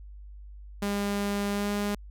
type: tone with pitch glide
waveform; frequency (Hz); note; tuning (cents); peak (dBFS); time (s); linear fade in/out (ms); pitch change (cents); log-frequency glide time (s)
sawtooth; 202.3 to 204.7; G#3 to G#3; -45 to -25; -23; 0.82-1.95; 5; +20; 1.52-1.7
effects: added 50 Hz sine -42 dBFS peak until 2.1 s